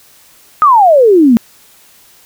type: exponential sweep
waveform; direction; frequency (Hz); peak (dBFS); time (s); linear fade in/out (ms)
sine; down; 1282 to 219.2; -3; 0.62-1.37; 0
effects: white hiss -44 dBFS RMS until 2.25 s